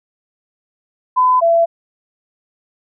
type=tone pair in turn; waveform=sine; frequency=1010 / 672 Hz; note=B5 / E5; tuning=+39 / +33 cents; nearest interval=perfect fifth; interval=706 cents; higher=first; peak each=-9 dBFS; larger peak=neither; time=1.16-1.41 / 1.41-1.66 s; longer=neither; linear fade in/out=20 ms; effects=none